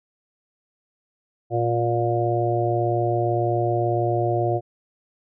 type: harmonic tone with a mistuned harmonic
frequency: 118.2 Hz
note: A#2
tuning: 24 cents sharp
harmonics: 1 / 3 / 4 / 5 / 6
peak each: -24 / -24 / -31 / -27 / -25 dBFS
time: 1.5-4.61 s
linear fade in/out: 50 ms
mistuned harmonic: 1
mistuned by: -23 cents
effects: none